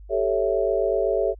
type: chord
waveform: sine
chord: A dominant seventh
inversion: third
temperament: equal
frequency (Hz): 392 / 440 / 554.4 / 659.3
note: G4 / A4 / C#5 / E5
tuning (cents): 0 / 0 / 0 / 0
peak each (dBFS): -25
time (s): 0.09-1.35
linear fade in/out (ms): 50
effects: added 50 Hz sine -40 dBFS peak until 1.39 s